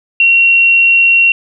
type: tone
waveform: sine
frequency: 2738 Hz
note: F7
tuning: 35 cents flat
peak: -5 dBFS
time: 0.2-1.32 s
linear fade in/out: 2 ms
effects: none